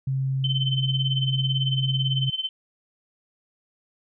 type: tone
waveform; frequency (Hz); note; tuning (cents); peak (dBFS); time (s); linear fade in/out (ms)
sine; 133.7; C3; +38; -22; 0.07-2.3; 5
type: tone with tremolo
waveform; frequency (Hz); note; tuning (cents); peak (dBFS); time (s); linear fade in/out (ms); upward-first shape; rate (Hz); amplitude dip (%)
sine; 3075; G7; -34; -22; 0.44-2.49; 2; sine; 18; 85
effects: none